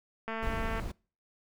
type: click train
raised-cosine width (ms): 0.5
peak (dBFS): -22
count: 117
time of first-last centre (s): 0.28-0.798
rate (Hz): 224
type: noise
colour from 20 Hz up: brown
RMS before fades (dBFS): -35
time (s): 0.42-0.92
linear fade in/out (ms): 10
effects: noise-tail reverb RT60 0.4 s tail -25 dB re dry